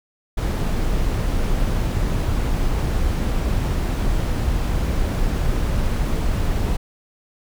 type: noise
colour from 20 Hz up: brown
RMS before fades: -20 dBFS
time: 0.37-6.77 s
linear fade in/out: 10 ms
effects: none